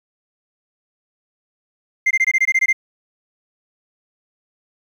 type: tone bursts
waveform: sine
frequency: 2093 Hz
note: C7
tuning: in tune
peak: -9 dBFS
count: 10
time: 2.06-2.729 s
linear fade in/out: 10 ms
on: 48 ms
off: 21 ms
effects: tanh soft clip ceiling -11 dBFS + 8-bit